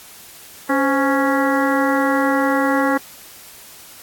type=harmonic tone with a mistuned harmonic; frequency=277.2 Hz; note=C#4; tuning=in tune; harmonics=1 / 2 / 3 / 4 / 5 / 6 / 7; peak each=-18 / -21 / -23 / -24 / -25 / -26 / -26 dBFS; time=0.69-2.98 s; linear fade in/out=10 ms; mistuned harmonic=2; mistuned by=-94 cents; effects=white hiss -41 dBFS RMS until 4.02 s + AAC 64 kbps